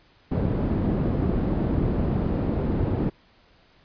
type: low-pass noise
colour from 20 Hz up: white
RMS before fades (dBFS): -24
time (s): 0.31-3.1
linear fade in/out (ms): 10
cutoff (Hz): 260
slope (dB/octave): 12
effects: pink hiss -58 dBFS RMS until 3.84 s + resampled to 11025 Hz